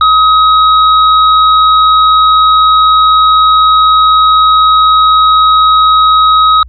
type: tone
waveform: square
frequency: 1268 Hz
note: D#6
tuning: 32 cents sharp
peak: -4 dBFS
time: 0.01-6.63 s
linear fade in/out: 2 ms
effects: added 61 Hz sine -28 dBFS peak until 6.68 s + resampled to 11025 Hz